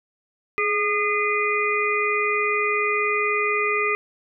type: harmonic tone with a mistuned harmonic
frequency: 408.2 Hz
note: G#4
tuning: 30 cents flat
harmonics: 1 / 3 / 5 / 6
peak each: -25 / -25 / -25 / -25 dBFS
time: 0.58-3.95 s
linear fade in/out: 0 ms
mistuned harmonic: 1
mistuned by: +47 cents
effects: none